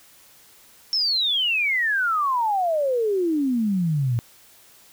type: exponential sweep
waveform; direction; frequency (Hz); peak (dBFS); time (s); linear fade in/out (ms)
sine; down; 5440 to 113.4; -19; 0.93-4.19; 0
effects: white hiss -52 dBFS RMS until 4.92 s